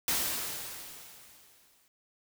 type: noise with exponential decay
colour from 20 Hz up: white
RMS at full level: -28 dBFS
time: 0.08-1.88 s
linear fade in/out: 1 ms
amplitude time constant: 390 ms
effects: none